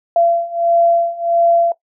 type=beating tone pair; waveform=sine; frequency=680 / 681.5 Hz; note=F5 / F5; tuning=-46 / -43 cents; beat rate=1.5 Hz; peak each=-16 / -14 dBFS; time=0.16-1.72 s; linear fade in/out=2 ms; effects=noise-tail reverb RT60 0.1 s tail -17 dB re dry